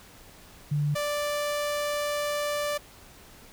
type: tone pair in turn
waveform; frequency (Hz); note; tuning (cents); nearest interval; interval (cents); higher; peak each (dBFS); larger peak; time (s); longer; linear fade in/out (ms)
sine / sawtooth; 146.83 / 587.3; D3 / D5; 0 / 0; 2 octaves; 2400; second; -23; neither; 0.71-0.95 / 0.95-2.78; second; 10
effects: pink hiss -51 dBFS RMS until 3.52 s